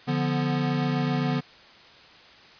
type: chord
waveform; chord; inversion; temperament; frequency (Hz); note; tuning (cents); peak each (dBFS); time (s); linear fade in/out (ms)
square; B diminished; first; equal; 146.83 / 174.61 / 246.9; D3 / F3 / B3; 0 / 0 / 0; -27 / -31 / -28; 0.07-1.41; 20
effects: white hiss -50 dBFS RMS until 2.59 s + resampled to 11025 Hz